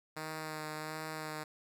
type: tone with vibrato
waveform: 5% pulse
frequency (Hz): 155.56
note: D#3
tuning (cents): 0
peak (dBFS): -28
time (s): 0.16-1.44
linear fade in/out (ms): 10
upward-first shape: sine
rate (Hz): 1.4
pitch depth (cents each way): 18
effects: none